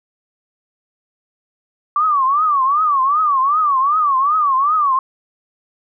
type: tone with vibrato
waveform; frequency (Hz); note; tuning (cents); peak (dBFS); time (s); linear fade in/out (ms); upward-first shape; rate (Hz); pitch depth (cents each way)
sine; 1150; D6; -37; -12; 1.96-4.99; 2; triangle; 2.6; 200
effects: none